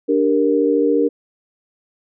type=chord; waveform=sine; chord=G minor; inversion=second; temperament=equal; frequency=293.7 / 392 / 466.2 Hz; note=D4 / G4 / Bb4; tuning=0 / 0 / 0 cents; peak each=-17 / -20 / -16 dBFS; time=0.08-1.09 s; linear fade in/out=20 ms; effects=none